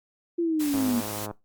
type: linear sweep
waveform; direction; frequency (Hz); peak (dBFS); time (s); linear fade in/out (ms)
sine; down; 346.7 to 230.1; -22; 0.38-1.01; 10
type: noise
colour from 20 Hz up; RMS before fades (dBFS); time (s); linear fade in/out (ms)
white; -36; 0.59-1.27; 20
type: click train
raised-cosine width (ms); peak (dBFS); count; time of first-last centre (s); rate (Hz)
1; -21; 61; 0.74-1.311; 105
effects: noise-tail reverb RT60 0.2 s tail -20 dB re dry + Opus 48 kbps